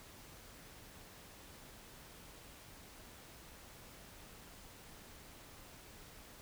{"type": "silence", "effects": ["pink hiss -56 dBFS RMS until 6.41 s"]}